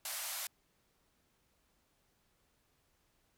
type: band-pass noise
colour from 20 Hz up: white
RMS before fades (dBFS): -41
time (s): 0.05-0.47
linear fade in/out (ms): 2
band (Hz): 570 to 15000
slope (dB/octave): 96
effects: pink hiss -75 dBFS RMS until 3.37 s